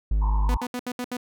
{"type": "tone", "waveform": "triangle", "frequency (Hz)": 51.7, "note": "G#1", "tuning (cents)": -7, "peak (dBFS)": -17, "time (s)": [0.11, 0.57], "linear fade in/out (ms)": 5}
{"type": "band-pass noise", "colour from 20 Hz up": "white", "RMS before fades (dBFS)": -35, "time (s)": [0.21, 0.66], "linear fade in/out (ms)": 10, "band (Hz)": [890, 1000], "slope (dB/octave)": 96}
{"type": "tone bursts", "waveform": "sawtooth", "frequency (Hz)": 247.3, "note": "B3", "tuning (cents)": 3, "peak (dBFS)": -24, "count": 6, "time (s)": [0.49, 1.169], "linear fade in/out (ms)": 2, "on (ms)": 54, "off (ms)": 71}
{"effects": []}